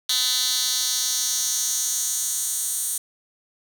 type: tone with high-pass filter sweep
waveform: 10% pulse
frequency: 252.4 Hz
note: B3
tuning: 38 cents sharp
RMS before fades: -24 dBFS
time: 0.09-2.98 s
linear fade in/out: 5 ms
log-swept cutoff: 4000 to 8700 Hz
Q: 2.4
effects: none